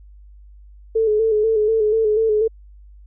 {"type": "tone with vibrato", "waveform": "sine", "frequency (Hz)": 435.5, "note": "A4", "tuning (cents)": -18, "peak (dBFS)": -14, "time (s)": [0.95, 2.48], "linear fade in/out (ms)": 10, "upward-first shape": "square", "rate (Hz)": 4.1, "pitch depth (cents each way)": 43, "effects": ["added 50 Hz sine -41 dBFS peak until 3.06 s"]}